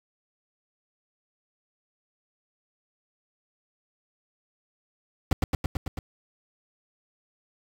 brown noise with echo, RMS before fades -19 dBFS, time 5.31-5.33 s, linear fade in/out 2 ms, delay 110 ms, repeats 6, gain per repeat -2 dB, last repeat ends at 5.99 s, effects none

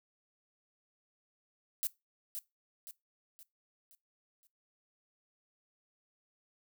violet noise with echo, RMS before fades -33 dBFS, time 1.83-1.87 s, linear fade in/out 0 ms, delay 520 ms, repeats 5, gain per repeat -7 dB, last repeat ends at 4.47 s, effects noise-tail reverb RT60 0.2 s tail -20 dB re dry

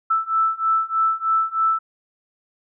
sine beating tone pair, 1318.5 / 1321.7 Hz, E6 / E6, 0 / +4 cents, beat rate 3.2 Hz, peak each -21 / -20 dBFS, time 0.1-1.79 s, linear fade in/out 10 ms, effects none

